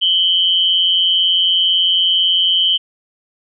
sine tone pair together, 2992 / 3170 Hz, F#7 / G7, +19 / +19 cents, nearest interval minor second, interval 100 cents, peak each -14 dBFS, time 0.01-2.78 s, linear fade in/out 20 ms, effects none

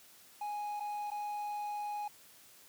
triangle tone with dropouts, 830.6 Hz, G#5, in tune, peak -34 dBFS, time 0.41-2.08 s, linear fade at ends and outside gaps 5 ms, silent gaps 0.798-0.804 / 1.104-1.115 s, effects white hiss -59 dBFS RMS until 2.68 s + high-pass 80 Hz 12 dB/octave

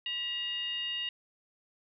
sine tone with frequency modulation, 2837 Hz, F7, 27 cents sharp, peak -32 dBFS, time 0.06-1.09 s, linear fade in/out 2 ms, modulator 899 Hz, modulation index 0.61, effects none

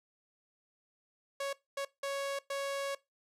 sawtooth tone bursts at uneven times, 555 Hz, C#5, 2 cents sharp, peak -30 dBFS, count 4, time 1.4-1.53 / 1.77-1.85 / 2.03-2.39 / 2.5-2.95 s, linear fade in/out 5 ms, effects noise-tail reverb RT60 0.2 s tail -20 dB re dry + low-pass 11000 Hz 12 dB/octave

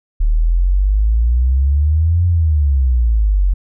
sine exponential two-way sweep, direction up then down, 37.12 to 88.8 to 44.44 Hz, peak -10 dBFS, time 0.2-3.54 s, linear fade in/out 10 ms, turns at 2.26 s, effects none

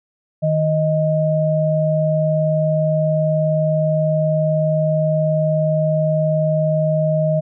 sine tone pair together, 156.2 / 624.8 Hz, D#3 / D#5, +7 / +7 cents, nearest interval 2 octaves, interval 2400 cents, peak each -17 dBFS, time 0.42-7.41 s, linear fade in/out 20 ms, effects none

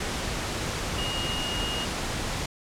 sine tone in noise, 2859 Hz, F7, 40 cents sharp, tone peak -31 dBFS, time 0.98-1.85 s, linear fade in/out 5 ms, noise pink, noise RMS -30 dBFS, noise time 0-2.46 s, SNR -4 dB, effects low-pass 8000 Hz 12 dB/octave

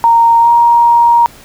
sine tone with pitch glide, 927 to 941 Hz, A#5 to A#5, -10 to +16 cents, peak -4 dBFS, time 0.04-1.26 s, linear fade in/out 0 ms, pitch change +26 cents, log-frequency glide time 0.4-0.49 s, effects pink hiss -38 dBFS RMS until 1.44 s

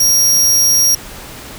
sawtooth tone, 5640 Hz, F8, 16 cents sharp, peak -6 dBFS, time 0-0.95 s, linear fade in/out 5 ms, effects pink hiss -32 dBFS RMS until 1.58 s

